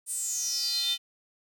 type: tone with high-pass filter sweep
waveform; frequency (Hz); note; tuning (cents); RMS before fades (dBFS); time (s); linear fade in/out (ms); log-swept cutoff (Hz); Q
square; 277.2; C#4; 0; -30; 0.06-0.98; 50; 9100 to 3300; 9.2
effects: none